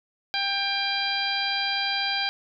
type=harmonic tone with a mistuned harmonic; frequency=794 Hz; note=G5; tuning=22 cents sharp; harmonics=1 / 2 / 3 / 4 / 5 / 6; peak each=-31 / -31 / -31 / -31 / -31 / -31 dBFS; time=0.34-2.29 s; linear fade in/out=0 ms; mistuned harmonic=4; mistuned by=+16 cents; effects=none